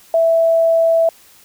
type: tone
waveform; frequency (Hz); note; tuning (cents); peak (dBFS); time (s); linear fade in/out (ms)
sine; 659.3; E5; 0; -10; 0.14-1.09; 2
effects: white hiss -47 dBFS RMS until 1.44 s